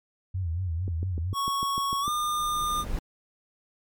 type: tone with vibrato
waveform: sine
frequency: 87.31 Hz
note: F2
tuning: in tune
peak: -26 dBFS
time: 0.34-1.34 s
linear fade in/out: 10 ms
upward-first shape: sine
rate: 4.4 Hz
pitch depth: 140 cents each way
type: click train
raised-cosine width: 3 ms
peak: -23 dBFS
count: 9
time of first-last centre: 0.88-2.079 s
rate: 6.67 Hz
type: tone with pitch glide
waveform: square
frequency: 1108.7 to 1209 Hz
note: C#6 to D6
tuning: 0 to +50 cents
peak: -26 dBFS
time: 1.33-2.85 s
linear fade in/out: 50 ms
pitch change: +150 cents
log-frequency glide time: 2.01-2.09 s
type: noise with exponential growth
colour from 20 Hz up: brown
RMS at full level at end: -29 dBFS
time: 1.61-2.99 s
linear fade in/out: 2 ms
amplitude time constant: 300 ms
effects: MP3 96 kbps